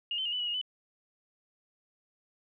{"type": "tone with pitch steps", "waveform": "sine", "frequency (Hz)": [2849, 3075, 2855, 2987, 2918, 2860, 2997], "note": ["F7", "G7", "F7", "F#7", "F#7", "F7", "F#7"], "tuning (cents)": [34, -34, 37, 16, -25, 41, 22], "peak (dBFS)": -30, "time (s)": [0.11, 0.614], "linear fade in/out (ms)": 2, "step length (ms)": 72, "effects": []}